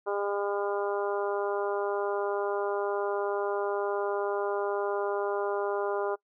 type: harmonic tone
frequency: 202.1 Hz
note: G#3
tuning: 47 cents flat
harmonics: 2 / 3 / 4 / 5 / 6 / 7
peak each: -30 / -34 / -36 / -38 / -40 / -41 dBFS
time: 0.06-6.16 s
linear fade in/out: 20 ms
effects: noise-tail reverb RT60 0.1 s tail -23 dB re dry